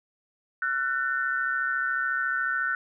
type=tone cluster; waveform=sine; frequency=1361 / 1495 / 1799 Hz; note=F6 / F#6 / A6; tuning=-45 / +17 / +38 cents; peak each=-31 / -26 / -33 dBFS; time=0.62-2.75 s; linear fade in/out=2 ms; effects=none